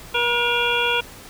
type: harmonic tone with a mistuned harmonic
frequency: 478.2 Hz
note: A#4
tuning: 44 cents sharp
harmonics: 1 / 2 / 3 / 5 / 6 / 7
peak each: -25 / -25 / -25 / -25 / -25 / -25 dBFS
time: 0.14-1.01 s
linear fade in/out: 10 ms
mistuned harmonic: 6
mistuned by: -59 cents
effects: pink hiss -41 dBFS RMS until 1.29 s